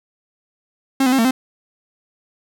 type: tone with pitch steps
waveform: 45% pulse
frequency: 268.6 / 252.8 / 267.8 / 227 / 259.2 Hz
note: C4 / B3 / C4 / A#3 / C4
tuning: +46 / +41 / +40 / -46 / -16 cents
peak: -13 dBFS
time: 1-1.31 s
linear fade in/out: 5 ms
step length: 62 ms
effects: none